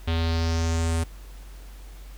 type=tone with low-pass filter sweep; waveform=square; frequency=82.41 Hz; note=E2; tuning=in tune; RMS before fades=-24 dBFS; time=0.07-1.04 s; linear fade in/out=10 ms; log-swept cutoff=3400 to 9600 Hz; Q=3.1; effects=added 47 Hz sine -39 dBFS peak until 2.17 s + pink hiss -52 dBFS RMS until 2.17 s